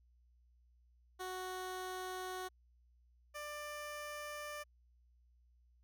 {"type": "tone pair in turn", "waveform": "15% pulse", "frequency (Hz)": [370, 593.3], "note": ["F#4", "D5"], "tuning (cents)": [0, 18], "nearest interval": "minor sixth", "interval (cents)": 818, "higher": "second", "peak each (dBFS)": [-35, -37], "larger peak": "first", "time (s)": [[1.19, 2.49], [3.34, 4.64]], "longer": "neither", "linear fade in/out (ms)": 20, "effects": ["added 60 Hz sine -66 dBFS peak until 5.83 s"]}